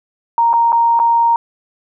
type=tone with dropouts; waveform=sine; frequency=931 Hz; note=A#5; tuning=2 cents flat; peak=-9 dBFS; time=0.38-1.36 s; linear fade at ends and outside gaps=1 ms; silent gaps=0.531-0.537 / 0.721-0.728 / 0.992-0.999 s; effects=none